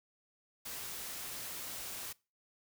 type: noise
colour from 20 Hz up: white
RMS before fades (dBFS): -43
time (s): 0.65-2.13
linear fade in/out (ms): 10
effects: noise-tail reverb RT60 0.3 s tail -23 dB re dry